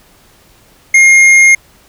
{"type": "tone with hard clipping", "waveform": "sine", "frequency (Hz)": 2133, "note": "C7", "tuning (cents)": 33, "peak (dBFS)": -4, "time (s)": [0.94, 1.55], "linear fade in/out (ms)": 5, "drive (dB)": 8, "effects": ["pink hiss -46 dBFS RMS until 1.88 s"]}